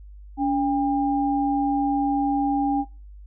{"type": "tone pair together", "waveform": "sine", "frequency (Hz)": [283.4, 801.6], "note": ["C#4", "G5"], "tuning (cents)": [38, 38], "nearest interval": "octave + tritone", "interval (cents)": 1800, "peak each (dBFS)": [-21, -24], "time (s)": [0.37, 2.85], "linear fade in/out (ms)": 50, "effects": ["noise-tail reverb RT60 0.3 s tail -19 dB re dry", "added 50 Hz sine -40 dBFS peak until 3.26 s"]}